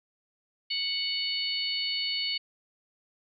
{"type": "harmonic tone", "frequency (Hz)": 740, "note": "F#5", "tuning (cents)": 0, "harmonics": [3, 4, 5, 6], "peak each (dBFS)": [-36, -32, -40, -31], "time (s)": [0.7, 2.38], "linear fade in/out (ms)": 10, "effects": []}